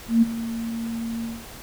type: tone with ADSR envelope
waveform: sine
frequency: 229.6 Hz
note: A#3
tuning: 26 cents flat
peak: -11 dBFS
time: 0.08-1.45 s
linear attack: 140 ms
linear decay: 23 ms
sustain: -15 dB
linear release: 210 ms
effects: pink hiss -41 dBFS RMS until 1.62 s